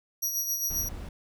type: tone with tremolo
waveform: 25% pulse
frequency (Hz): 5770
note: F#8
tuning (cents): -44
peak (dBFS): -21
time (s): 0.22-0.89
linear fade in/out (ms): 10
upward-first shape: sine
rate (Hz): 7.5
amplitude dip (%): 50
type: noise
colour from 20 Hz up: brown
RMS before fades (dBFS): -38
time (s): 0.7-1.09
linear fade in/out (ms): 5
effects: none